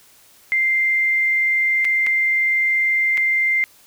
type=tone with dropouts; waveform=sine; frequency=2093 Hz; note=C7; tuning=in tune; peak=-15 dBFS; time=0.52-3.64 s; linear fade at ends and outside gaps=0 ms; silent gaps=1.846-1.851 / 2.065-2.069 / 3.173-3.177 s; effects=white hiss -51 dBFS RMS until 3.86 s